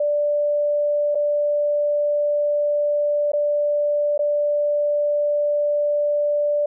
sine tone with dropouts, 587.3 Hz, D5, in tune, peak -17 dBFS, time 0-6.66 s, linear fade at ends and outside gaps 5 ms, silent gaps 1.148-1.153 / 3.319-3.333 / 4.178-4.191 s, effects none

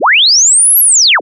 sine linear two-way sweep, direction up then down, 155.3 to 11840 to 155.3 Hz, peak -4 dBFS, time 0-1.21 s, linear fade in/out 50 ms, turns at 0.79 s, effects none

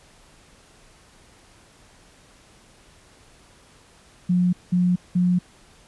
sine tone bursts, 179 Hz, F3, 43 cents sharp, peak -16 dBFS, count 3, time 4.29-5.39 s, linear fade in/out 10 ms, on 240 ms, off 190 ms, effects pink hiss -53 dBFS RMS until 5.87 s + resampled to 24000 Hz

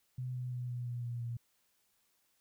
sine tone with pitch steps, 126.7 / 125.24 / 123.81 / 122.38 / 120.98 / 119.59 / 118.22 Hz, B2 / B2 / B2 / B2 / B2 / A#2 / A#2, +45 / +25 / +5 / -15 / -35 / +45 / +25 cents, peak -36 dBFS, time 0.18-1.37 s, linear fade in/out 5 ms, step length 170 ms, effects white hiss -75 dBFS RMS until 2.4 s

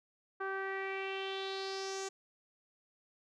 sawtooth tone with low-pass filter sweep, 386.7 Hz, G4, 24 cents flat, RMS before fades -39 dBFS, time 0.4-2.09 s, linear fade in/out 10 ms, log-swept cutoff 1400 to 6900 Hz, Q 4.2, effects none

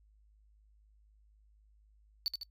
triangle tone with echo, 4492 Hz, C#8, 22 cents sharp, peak -28 dBFS, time 2.26-2.28 s, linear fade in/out 0 ms, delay 76 ms, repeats 2, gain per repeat -5 dB, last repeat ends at 2.432 s, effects noise-tail reverb RT60 0.1 s tail -25 dB re dry + added 52 Hz sine -62 dBFS peak until 2.5 s

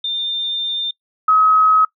sine tone pair in turn, 3604 / 1274.2 Hz, A7 / D#6, +41 / +41 cents, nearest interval octave + tritone, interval 1800 cents, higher first, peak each -19 / -9 dBFS, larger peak second, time 0.04-0.91 / 1.28-1.85 s, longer first, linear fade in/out 5 ms, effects noise-tail reverb RT60 0.1 s tail -22 dB re dry

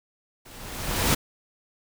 pink noise with level ramp, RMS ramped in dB -47 to -19 dBFS, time 0.45-1.15 s, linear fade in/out 10 ms, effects none

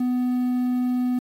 triangle tone with quantisation, 249.2 Hz, B3, 16 cents sharp, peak -18 dBFS, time 0-1.19 s, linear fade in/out 5 ms, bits 8, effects AAC 48 kbps

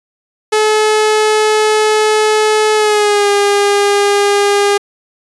sawtooth tone with pitch glide, 429.6 to 405.5 Hz, A4 to G#4, -41 to -41 cents, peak -5 dBFS, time 0.52-4.78 s, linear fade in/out 10 ms, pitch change -100 cents, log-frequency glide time 2.75-3.29 s, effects resampled to 24000 Hz

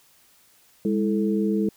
sine tone cluster, 204.5 / 329.2 / 438.3 Hz, G#3 / E4 / A4, -26 / -2 / -7 cents, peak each -22 / -26 / -27 dBFS, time 0.85-1.69 s, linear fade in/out 2 ms, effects white hiss -58 dBFS RMS until 1.76 s

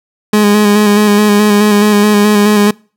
30% pulse tone with vibrato, 208.1 Hz, G#3, 4 cents sharp, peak -3 dBFS, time 0.33-2.71 s, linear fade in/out 5 ms, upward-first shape square, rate 4.7 Hz, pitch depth 23 cents each way, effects noise-tail reverb RT60 0.4 s tail -26 dB re dry

